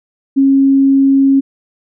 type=tone; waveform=sine; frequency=272.4 Hz; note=C#4; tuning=30 cents flat; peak=-6 dBFS; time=0.36-1.41 s; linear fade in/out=20 ms; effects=none